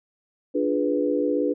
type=chord; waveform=sine; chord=D diminished seventh; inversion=none; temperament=equal; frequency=293.7 / 349.2 / 415.3 / 493.9 Hz; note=D4 / F4 / Ab4 / Cb5; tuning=0 / 0 / 0 / 0 cents; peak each=-24 / -29 / -27 / -25 dBFS; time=0.54-1.54 s; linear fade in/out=20 ms; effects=none